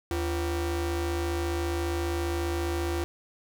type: ring-modulated tone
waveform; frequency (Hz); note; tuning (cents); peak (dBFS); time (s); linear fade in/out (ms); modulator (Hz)
45% pulse; 211.2; G#3; +29; -24; 0.11-3.04; 0; 133
effects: none

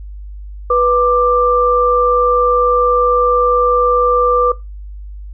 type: tone pair together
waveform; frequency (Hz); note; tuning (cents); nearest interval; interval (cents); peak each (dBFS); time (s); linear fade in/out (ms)
sine; 491.9 / 1182.2; B4 / D6; -7 / +11; octave + minor third; 1518; -12; 0.7-4.52; 5
effects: noise-tail reverb RT60 0.2 s tail -18 dB re dry + added 50 Hz sine -27 dBFS peak until 5.33 s

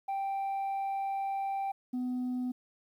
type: tone pair in turn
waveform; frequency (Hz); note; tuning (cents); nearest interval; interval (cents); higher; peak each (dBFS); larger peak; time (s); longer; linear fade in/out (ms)
sine; 784 / 250.5; G5 / B3; 0 / +25; octave + minor sixth; 1975; first; -28; neither; 0.08-1.72 / 1.93-2.52; first; 10
effects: tanh soft clip ceiling -30 dBFS + 11-bit

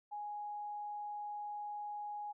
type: tone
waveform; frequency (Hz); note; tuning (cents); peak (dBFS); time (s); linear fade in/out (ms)
sine; 830.6; G#5; 0; -40; 0.11-2.33; 20
effects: none

